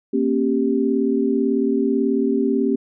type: chord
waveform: sine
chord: G diminished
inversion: first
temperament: equal with one note detuned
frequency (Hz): 233.1 / 271.3 / 392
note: Bb3 / Db4 / G4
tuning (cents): 0 / -37 / 0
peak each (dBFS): -21 / -20 / -21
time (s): 0.13-2.76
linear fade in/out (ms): 10
effects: none